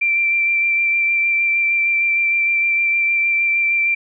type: tone with vibrato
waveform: sine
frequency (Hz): 2354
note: D7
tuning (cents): +3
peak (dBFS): -14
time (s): 0.01-3.95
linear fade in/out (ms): 10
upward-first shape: sine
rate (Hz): 6.5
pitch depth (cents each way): 14
effects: none